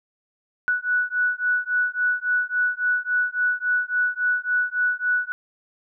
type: beating tone pair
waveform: sine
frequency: 1475 / 1478.6 Hz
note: F#6 / F#6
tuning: -6 / -2 cents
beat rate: 3.6 Hz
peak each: -23 dBFS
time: 0.68-5.32 s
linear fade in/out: 0 ms
effects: none